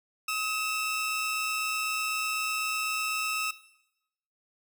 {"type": "tone pair together", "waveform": "sawtooth", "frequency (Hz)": [1272, 2672], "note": ["D#6", "E7"], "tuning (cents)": [38, 23], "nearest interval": "octave + minor second", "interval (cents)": 1285, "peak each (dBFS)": -28, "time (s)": [0.28, 3.51], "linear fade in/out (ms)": 5, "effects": ["noise-tail reverb RT60 0.9 s tail -18 dB re dry"]}